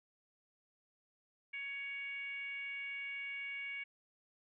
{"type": "tone with frequency modulation", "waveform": "sine", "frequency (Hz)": 2236, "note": "C#7", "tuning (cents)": 14, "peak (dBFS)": -40, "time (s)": [1.53, 3.84], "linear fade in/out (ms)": 10, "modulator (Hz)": 566, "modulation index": 0.55, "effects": []}